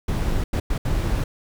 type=noise bursts at uneven times; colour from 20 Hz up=brown; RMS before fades=-22 dBFS; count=4; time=0.08-0.44 / 0.53-0.6 / 0.7-0.78 / 0.85-1.24 s; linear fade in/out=5 ms; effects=none